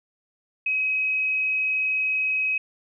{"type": "tone with frequency modulation", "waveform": "sine", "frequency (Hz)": 2541, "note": "D#7", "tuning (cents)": 36, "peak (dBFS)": -21, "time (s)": [0.66, 2.58], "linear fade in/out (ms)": 5, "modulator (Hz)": 33.4, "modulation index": 0.31, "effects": []}